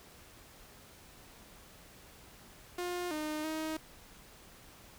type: tone with pitch steps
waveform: sawtooth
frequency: 355.1 / 306.1 / 314.9 Hz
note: F4 / D#4 / D#4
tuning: +29 / -28 / +21 cents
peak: -31 dBFS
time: 2.78-3.77 s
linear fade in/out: 5 ms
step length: 330 ms
effects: pink hiss -56 dBFS RMS until 4.98 s